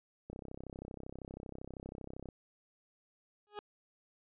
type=click train; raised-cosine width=2 ms; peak=-31 dBFS; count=66; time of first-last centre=0.3-2.288 s; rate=32.7 Hz
type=tone with exponential growth; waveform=20% pulse; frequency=415.3 Hz; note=G#4; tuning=in tune; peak=-33 dBFS; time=3.47-3.59 s; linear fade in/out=0 ms; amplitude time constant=24 ms
effects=resampled to 8000 Hz